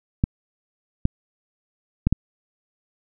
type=clicks; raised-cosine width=5 ms; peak=-5 dBFS; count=4; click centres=0.239 / 1.054 / 2.07 / 2.126 s; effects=none